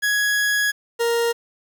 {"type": "tone pair in turn", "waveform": "40% pulse", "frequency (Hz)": [1670, 467.5], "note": ["G#6", "A#4"], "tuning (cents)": [9, 5], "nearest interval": "octave + minor seventh", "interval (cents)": 2204, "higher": "first", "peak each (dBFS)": -17, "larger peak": "neither", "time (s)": [[0.02, 0.72], [0.99, 1.33]], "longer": "first", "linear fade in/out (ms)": 20, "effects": ["8-bit"]}